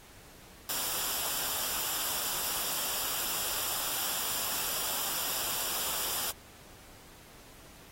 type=noise with comb filter; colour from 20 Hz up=white; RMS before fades=-33 dBFS; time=0.69-6.31 s; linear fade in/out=2 ms; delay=0.47 ms; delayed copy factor=-0.55; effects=pink hiss -54 dBFS RMS until 7.91 s + AAC 48 kbps